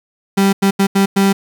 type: tone bursts at uneven times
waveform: 35% pulse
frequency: 196.2 Hz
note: G3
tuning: 2 cents sharp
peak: -8 dBFS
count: 5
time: 0.37-0.53 / 0.62-0.71 / 0.79-0.87 / 0.95-1.06 / 1.16-1.33 s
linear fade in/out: 10 ms
effects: 8-bit